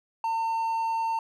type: tone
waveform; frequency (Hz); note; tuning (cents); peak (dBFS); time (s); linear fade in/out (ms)
triangle; 905; A5; +48; -23; 0.24-1.19; 2
effects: none